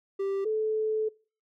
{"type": "tone pair in turn", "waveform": ["triangle", "sine"], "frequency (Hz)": [392, 434.7], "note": ["G4", "A4"], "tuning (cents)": [0, -21], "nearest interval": "major second", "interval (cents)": 179, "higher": "second", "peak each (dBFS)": -25, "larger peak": "neither", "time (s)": [[0.19, 0.45], [0.45, 1.09]], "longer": "second", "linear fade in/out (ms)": 10, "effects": ["noise-tail reverb RT60 0.4 s tail -24 dB re dry"]}